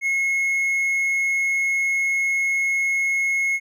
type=tone; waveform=triangle; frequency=2171 Hz; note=C#7; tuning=37 cents flat; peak=-17 dBFS; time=0.01-3.6 s; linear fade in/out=50 ms; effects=none